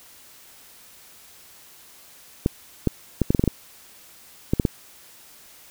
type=clicks; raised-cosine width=3 ms; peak=-5 dBFS; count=11; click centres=2.461 / 2.873 / 3.217 / 3.305 / 3.348 / 3.395 / 3.439 / 3.477 / 4.535 / 4.598 / 4.652 s; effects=white hiss -49 dBFS RMS until 5.7 s